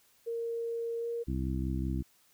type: tone with pitch glide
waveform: sine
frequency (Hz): 463.6 to 468.2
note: A#4 to A#4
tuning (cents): -10 to +8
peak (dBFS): -32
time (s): 0.26-1.24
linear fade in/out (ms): 20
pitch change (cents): +18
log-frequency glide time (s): 0.99-1.07
type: harmonic tone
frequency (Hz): 65.2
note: C2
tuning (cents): -5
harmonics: 1 / 2 / 3 / 4 / 5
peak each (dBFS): -33 / -36 / -38 / -39 / -40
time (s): 1.27-2.03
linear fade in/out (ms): 20
effects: white hiss -66 dBFS RMS until 2.33 s